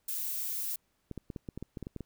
violet noise, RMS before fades -35 dBFS, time 0.08-0.76 s, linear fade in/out 5 ms
clicks, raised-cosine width 3 ms, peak -26 dBFS, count 12, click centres 1.113 / 1.177 / 1.302 / 1.362 / 1.488 / 1.576 / 1.626 / 1.772 / 1.827 / 1.869 / 1.963 / 2.007 s
effects pink hiss -75 dBFS RMS until 2.05 s

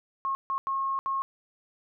sine tone bursts at uneven times, 1083 Hz, C#6, 41 cents flat, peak -26 dBFS, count 4, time 0.25-0.35 / 0.5-0.58 / 0.67-0.99 / 1.06-1.22 s, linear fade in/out 0 ms, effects none

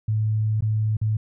sine tone with dropouts, 108.3 Hz, A2, 27 cents flat, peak -19 dBFS, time 0.08-1.17 s, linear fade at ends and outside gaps 5 ms, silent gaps 0.608-0.622 / 0.969-1.014 s, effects none

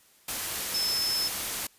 sine tone in noise, 5240 Hz, E8, 11 cents flat, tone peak -26 dBFS, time 0.74-1.28 s, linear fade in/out 5 ms, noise white, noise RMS -32 dBFS, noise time 0.28-1.67 s, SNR +3 dB, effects white hiss -60 dBFS RMS until 1.78 s + resampled to 32000 Hz

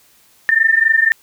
sine tone pair together, 1787 / 1810.9 Hz, A6 / A6, +26 / +49 cents, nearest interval unison, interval 23 cents, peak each -13 dBFS, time 0.49-1.12 s, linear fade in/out 0 ms, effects white hiss -52 dBFS RMS until 1.22 s

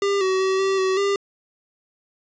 square tone with pitch steps, 399.5 / 377.4 / 380.7 / 386.7 / 378.3 / 399 Hz, G4 / F#4 / F#4 / G4 / F#4 / G4, +33 / +34 / +49 / -24 / +38 / +31 cents, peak -19 dBFS, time 0.02-1.16 s, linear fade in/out 2 ms, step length 190 ms, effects resampled to 16000 Hz + 8-bit

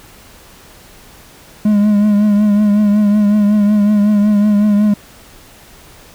triangle tone with vibrato, 207.7 Hz, G#3, in tune, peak -6 dBFS, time 1.65-4.94 s, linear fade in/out 5 ms, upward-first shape triangle, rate 5.4 Hz, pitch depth 48 cents each way, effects pink hiss -41 dBFS RMS until 6.14 s

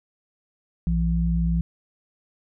sine tone pair together, 59.75 / 168.5 Hz, A#1 / E3, +43 / +38 cents, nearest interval octave + tritone, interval 1795 cents, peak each -22 dBFS, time 0.87-1.61 s, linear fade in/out 0 ms, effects none

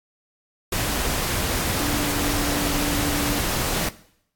sine tone in noise, 290 Hz, D4, 22 cents flat, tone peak -25 dBFS, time 1.8-3.39 s, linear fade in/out 5 ms, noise pink, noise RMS -24 dBFS, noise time 0.72-3.89 s, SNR -4 dB, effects noise-tail reverb RT60 0.7 s tail -18 dB re dry + AAC 64 kbps

